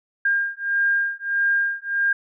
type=beating tone pair; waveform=sine; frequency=1607 / 1608.6 Hz; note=G6 / G6; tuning=+43 / +44 cents; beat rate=1.6 Hz; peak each=-22 dBFS; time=0.25-2.13 s; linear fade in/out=5 ms; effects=none